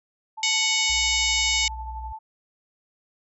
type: tone with tremolo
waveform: sine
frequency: 878 Hz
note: A5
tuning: 4 cents flat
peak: -32 dBFS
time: 0.37-2.19 s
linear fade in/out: 10 ms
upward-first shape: sine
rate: 12 Hz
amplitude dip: 50%
type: harmonic tone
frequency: 740 Hz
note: F#5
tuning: in tune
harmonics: 3 / 4 / 5 / 6 / 7 / 8 / 9 / 10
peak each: -25 / -27 / -28 / -32 / -29 / -32 / -31 / -30 dBFS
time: 0.43-1.68 s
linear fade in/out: 2 ms
type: tone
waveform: sine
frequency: 61.2 Hz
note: B1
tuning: 15 cents flat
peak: -33 dBFS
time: 0.89-2.13 s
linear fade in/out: 10 ms
effects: none